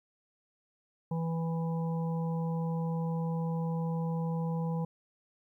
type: harmonic tone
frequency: 164.81 Hz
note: E3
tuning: in tune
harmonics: 1 / 3 / 5 / 6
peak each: -30 / -40 / -44 / -46 dBFS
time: 1.11-4.85 s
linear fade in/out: 5 ms
effects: 12-bit